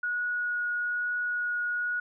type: tone with vibrato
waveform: sine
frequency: 1454 Hz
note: F#6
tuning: 31 cents flat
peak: -27 dBFS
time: 0.03-2 s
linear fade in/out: 5 ms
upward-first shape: triangle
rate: 1.1 Hz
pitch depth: 8 cents each way
effects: none